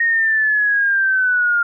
sine linear sweep, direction down, 1864.7 to 1400 Hz, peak -13 dBFS, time 0-1.63 s, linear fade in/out 5 ms, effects none

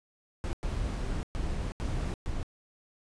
brown noise bursts at uneven times, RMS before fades -32 dBFS, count 5, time 0.44-0.53 / 0.63-1.23 / 1.35-1.72 / 1.8-2.14 / 2.26-2.43 s, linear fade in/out 0 ms, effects resampled to 22050 Hz

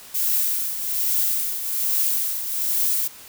violet noise with tremolo, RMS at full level -20 dBFS, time 0.14-3.08 s, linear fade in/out 10 ms, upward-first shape triangle, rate 1.2 Hz, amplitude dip 65%, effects white hiss -43 dBFS RMS until 3.28 s

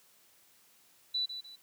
sine tone with echo, 3968 Hz, B7, 7 cents sharp, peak -29 dBFS, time 1.14-1.26 s, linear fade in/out 10 ms, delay 150 ms, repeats 2, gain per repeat -9 dB, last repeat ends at 1.56 s, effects white hiss -64 dBFS RMS until 1.62 s + high-pass 100 Hz 12 dB/octave

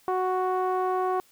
sawtooth tone with low-pass filter, 370 Hz, F#4, in tune, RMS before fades -26 dBFS, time 0.08-1.2 s, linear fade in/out 0 ms, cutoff 980 Hz, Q 3.6, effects white hiss -60 dBFS RMS until 1.31 s

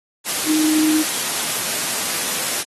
sine tone in noise, 310 Hz, D#4, 6 cents flat, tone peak -14 dBFS, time 0.45-1.04 s, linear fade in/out 50 ms, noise white, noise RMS -22 dBFS, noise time 0.24-2.65 s, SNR +5 dB, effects high-pass 150 Hz 12 dB/octave + AAC 32 kbps

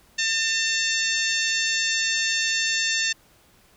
harmonic tone with a mistuned harmonic, 899 Hz, A5, 37 cents sharp, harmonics 2 / 3 / 4 / 5 / 6 / 7 / 8, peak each -26 / -28 / -29 / -30 / -31 / -31 / -32 dBFS, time 0.18-3.13 s, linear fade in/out 10 ms, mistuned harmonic 5, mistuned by -23 cents, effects pink hiss -57 dBFS RMS until 3.76 s

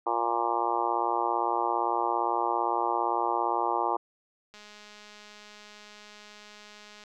harmonic tone, 117.6 Hz, A#2, 16 cents sharp, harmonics 3 / 4 / 5 / 6 / 7 / 8 / 9 / 10, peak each -34 / -36 / -38 / -34 / -30 / -31 / -33 / -35 dBFS, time 0.06-3.97 s, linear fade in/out 10 ms
click train, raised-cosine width 0.2 ms, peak -32 dBFS, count 523, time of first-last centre 4.54-7.038 s, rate 209 Hz
effects none

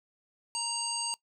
harmonic tone, 932.3 Hz, A#5, in tune, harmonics 1 / 3 / 5 / 7 / 9, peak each -38 / -40 / -35 / -41 / -35 dBFS, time 0.55-1.14 s, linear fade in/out 0 ms, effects noise-tail reverb RT60 0.1 s tail -20 dB re dry

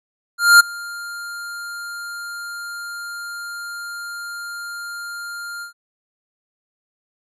square tone with ADSR envelope, 1400 Hz, F6, 4 cents sharp, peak -5 dBFS, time 0.38-5.73 s, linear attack 220 ms, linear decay 12 ms, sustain -24 dB, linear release 110 ms, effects resampled to 32000 Hz

